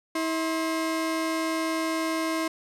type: tone pair together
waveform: 30% pulse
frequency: 322.6 / 1059.7 Hz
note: E4 / C6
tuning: -37 / +22 cents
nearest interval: octave + major sixth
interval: 2059 cents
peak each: -24 / -29 dBFS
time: 0.15-2.48 s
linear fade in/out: 5 ms
effects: low-pass 12000 Hz 12 dB/octave